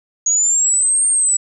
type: linear two-way sweep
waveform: sine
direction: up then down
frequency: 6645 to 8720 to 7780 Hz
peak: -12 dBFS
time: 0.26-1.37 s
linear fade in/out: 5 ms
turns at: 1.07 s
effects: none